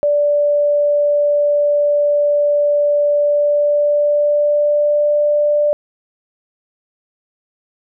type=tone with pitch glide; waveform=sine; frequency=584 to 590.4 Hz; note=D5 to D5; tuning=-10 to +9 cents; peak=-11 dBFS; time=0.03-5.73 s; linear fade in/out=0 ms; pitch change=+19 cents; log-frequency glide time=3.14-5.12 s; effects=none